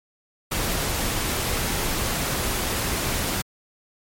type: noise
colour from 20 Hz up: pink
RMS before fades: -25 dBFS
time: 0.51-3.42 s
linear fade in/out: 10 ms
effects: MP3 64 kbps